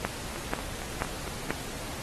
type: two click trains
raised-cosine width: 0.5 ms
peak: -20 / -12 dBFS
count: 6 / 4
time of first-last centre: 0.36-1.507 / 0.05-1.506 s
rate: 4.36 / 2.06 Hz
effects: pink hiss -39 dBFS RMS until 2.02 s + AAC 32 kbps